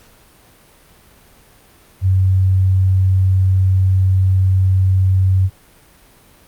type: tone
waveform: sine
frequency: 94.3 Hz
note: F#2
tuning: 33 cents sharp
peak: -10 dBFS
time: 2.01-5.5 s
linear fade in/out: 50 ms
effects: pink hiss -48 dBFS RMS until 6.47 s + Opus 48 kbps